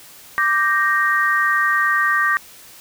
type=chord; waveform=sine; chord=G minor; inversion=second; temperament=equal; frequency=1174.7 / 1568 / 1864.7 Hz; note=D6 / G6 / Bb6; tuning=0 / 0 / 0 cents; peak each=-19 / -20 / -18 dBFS; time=0.38-2.37 s; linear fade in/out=0 ms; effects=white hiss -43 dBFS RMS until 2.8 s